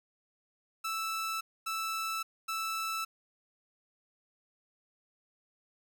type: tone bursts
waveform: sawtooth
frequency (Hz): 1318.5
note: E6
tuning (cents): 0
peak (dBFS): -29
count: 3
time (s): 0.84-3.05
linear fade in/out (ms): 10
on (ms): 570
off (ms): 250
effects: none